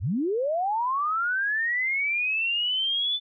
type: linear sweep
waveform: sine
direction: up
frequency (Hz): 65.8 to 3520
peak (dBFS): -23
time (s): 0-3.2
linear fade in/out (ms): 50
effects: none